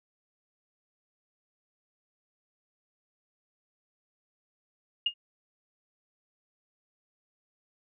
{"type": "tone with exponential decay", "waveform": "sine", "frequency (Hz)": 2842, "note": "F7", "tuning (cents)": 30, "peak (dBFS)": -20, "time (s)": [5.06, 5.14], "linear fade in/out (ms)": 5, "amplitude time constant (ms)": 17, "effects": []}